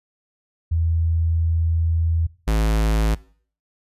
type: tone pair in turn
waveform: sine / square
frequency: 82.41 / 54.03 Hz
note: E2 / A1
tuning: 0 / -31 cents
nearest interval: perfect fifth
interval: 731 cents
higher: first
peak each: -17 dBFS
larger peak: neither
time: 0.71-2.27 / 2.47-3.15 s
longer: first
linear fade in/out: 10 ms
effects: noise-tail reverb RT60 0.5 s tail -21 dB re dry + resampled to 32000 Hz